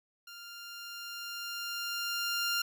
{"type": "tone with level ramp", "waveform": "15% pulse", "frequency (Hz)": 1396.9, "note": "F6", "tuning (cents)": 0, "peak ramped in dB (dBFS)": [-40, -22], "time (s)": [0.27, 2.62], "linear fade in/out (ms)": 5, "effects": []}